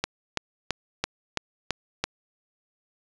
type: click train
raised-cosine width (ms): 0.2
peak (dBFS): -7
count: 7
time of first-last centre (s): 0.04-2.04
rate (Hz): 3
effects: resampled to 22050 Hz